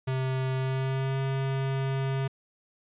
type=tone with pitch glide; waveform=square; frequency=131.2 to 134.81 Hz; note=C3 to C#3; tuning=+5 to -48 cents; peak=-27 dBFS; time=0.07-2.28 s; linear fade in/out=10 ms; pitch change=+47 cents; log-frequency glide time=0.56-1.2 s; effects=resampled to 8000 Hz